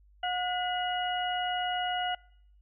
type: harmonic tone with a mistuned harmonic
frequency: 724 Hz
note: F#5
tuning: 38 cents flat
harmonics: 1 / 2 / 3 / 4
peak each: -30 / -36 / -42 / -35 dBFS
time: 0.23-2.15 s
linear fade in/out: 5 ms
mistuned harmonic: 3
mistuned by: -140 cents
effects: noise-tail reverb RT60 0.7 s tail -25 dB re dry + added 50 Hz sine -57 dBFS peak until 2.61 s